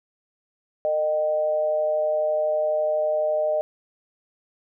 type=tone with amplitude modulation; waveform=sine; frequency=613 Hz; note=D#5; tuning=26 cents flat; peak=-17 dBFS; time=0.85-3.61 s; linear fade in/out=0 ms; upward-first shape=sine; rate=160 Hz; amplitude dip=60%; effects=none